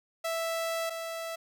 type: tone pair in turn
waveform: sawtooth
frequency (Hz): 659.3 / 659.3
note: E5 / E5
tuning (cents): 0 / 0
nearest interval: unison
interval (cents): 0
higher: neither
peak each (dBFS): -26 / -31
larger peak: first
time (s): 0.24-0.9 / 0.9-1.36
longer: first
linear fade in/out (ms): 10
effects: none